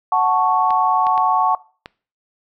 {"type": "chord", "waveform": "sine", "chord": "F# minor", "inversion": "none", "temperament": "equal", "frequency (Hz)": [740, 880, 1108.7], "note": ["F#5", "A5", "C#6"], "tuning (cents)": [0, 0, 0], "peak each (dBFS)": [-18, -18, -17], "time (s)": [0.12, 1.55], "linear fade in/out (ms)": 2}
{"type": "clicks", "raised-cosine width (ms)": 0.3, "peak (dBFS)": -16, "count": 4, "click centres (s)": [0.706, 1.068, 1.178, 1.859]}
{"effects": ["noise-tail reverb RT60 0.4 s tail -21 dB re dry"]}